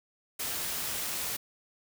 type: noise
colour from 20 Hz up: white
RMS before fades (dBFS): -34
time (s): 0.39-1.37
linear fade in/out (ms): 10
effects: none